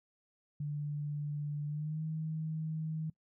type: tone with pitch glide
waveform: sine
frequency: 147.2 to 157.77 Hz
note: D3 to D#3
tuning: +4 to +24 cents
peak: -34 dBFS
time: 0.6-3.1 s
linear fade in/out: 5 ms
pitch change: +120 cents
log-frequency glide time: 1.66-2.03 s
effects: noise-tail reverb RT60 0.1 s tail -22 dB re dry